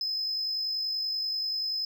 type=tone with amplitude modulation; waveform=sine; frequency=5100 Hz; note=D#8; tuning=42 cents sharp; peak=-24 dBFS; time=0.01-1.85 s; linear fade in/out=2 ms; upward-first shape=sine; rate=50.4 Hz; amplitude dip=45%; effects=tanh soft clip ceiling -26 dBFS + 11-bit